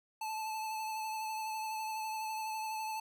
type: tone with vibrato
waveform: square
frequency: 873 Hz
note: A5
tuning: 14 cents flat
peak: -37 dBFS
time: 0.21-3 s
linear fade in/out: 5 ms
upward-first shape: sine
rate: 12 Hz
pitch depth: 20 cents each way
effects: none